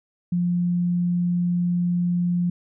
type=tone; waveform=sine; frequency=175.7 Hz; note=F3; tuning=11 cents sharp; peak=-19 dBFS; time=0.32-2.5 s; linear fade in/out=5 ms; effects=none